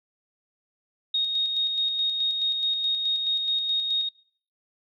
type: tone with tremolo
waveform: sine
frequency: 3729 Hz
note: A#7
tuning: in tune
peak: -21 dBFS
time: 1.14-4.09 s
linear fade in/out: 5 ms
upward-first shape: square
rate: 4.7 Hz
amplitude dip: 35%
effects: noise-tail reverb RT60 0.6 s tail -24 dB re dry